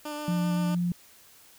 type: tone with vibrato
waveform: 15% pulse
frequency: 297.9 Hz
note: D4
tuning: 25 cents sharp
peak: -27 dBFS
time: 0.05-0.75 s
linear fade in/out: 5 ms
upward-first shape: square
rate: 7.7 Hz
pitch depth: 11 cents each way
type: tone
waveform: sine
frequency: 175.4 Hz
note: F3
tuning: 8 cents sharp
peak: -24 dBFS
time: 0.28-0.92 s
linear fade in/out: 2 ms
effects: white hiss -55 dBFS RMS until 1.58 s